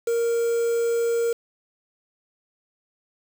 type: tone with quantisation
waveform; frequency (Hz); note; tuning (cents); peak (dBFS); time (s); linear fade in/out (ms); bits
triangle; 466.2; A#4; 0; -18; 0.07-1.33; 5; 6
effects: none